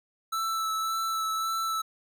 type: tone with vibrato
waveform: square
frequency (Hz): 1319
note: E6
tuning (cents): +1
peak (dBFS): -28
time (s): 0.32-1.82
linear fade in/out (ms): 10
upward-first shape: sine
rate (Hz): 1.8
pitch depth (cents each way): 14
effects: none